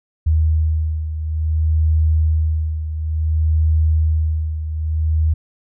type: beating tone pair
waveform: sine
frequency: 78.5 / 79.07 Hz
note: D#2 / D#2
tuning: +16 / +28 cents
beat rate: 0.57 Hz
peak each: -15 / -21 dBFS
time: 0.26-5.34 s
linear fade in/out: 10 ms
effects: none